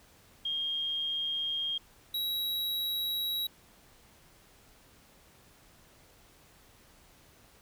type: tone pair in turn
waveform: sine / square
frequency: 3228 / 3868 Hz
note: G#7 / B7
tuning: -50 / -37 cents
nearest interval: minor third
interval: 313 cents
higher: second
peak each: -30 / -31 dBFS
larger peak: first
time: 0.45-1.78 / 2.14-3.47 s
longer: neither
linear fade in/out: 5 ms
effects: pink hiss -60 dBFS RMS until 7.61 s